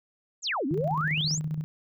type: exponential two-way sweep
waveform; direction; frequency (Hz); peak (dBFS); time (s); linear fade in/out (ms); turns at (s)
sine; down then up; 7902 to 246.9 to 7902; -26; 0.42-1.4; 50; 0.66
type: tone with tremolo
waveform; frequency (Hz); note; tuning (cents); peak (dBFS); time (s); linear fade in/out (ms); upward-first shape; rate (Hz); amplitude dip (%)
sine; 154.6; D#3; -11; -26; 0.71-1.64; 0; square; 15; 50
effects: none